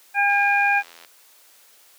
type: harmonic tone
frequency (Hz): 808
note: G#5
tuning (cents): -48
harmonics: 1 / 2 / 3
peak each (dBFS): -20 / -20 / -21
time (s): 0.14-0.83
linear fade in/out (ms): 50
type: click train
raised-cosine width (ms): 0.2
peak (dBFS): -26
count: 64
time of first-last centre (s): 0.3-1.048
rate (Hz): 84.2
effects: white hiss -53 dBFS RMS until 1.98 s + high-pass 400 Hz 12 dB/octave